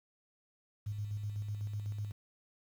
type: tone with tremolo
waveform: sine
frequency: 103.83 Hz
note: G#2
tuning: in tune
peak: -34 dBFS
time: 0.86-2.12 s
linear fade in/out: 10 ms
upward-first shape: square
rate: 8 Hz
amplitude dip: 40%
effects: 10-bit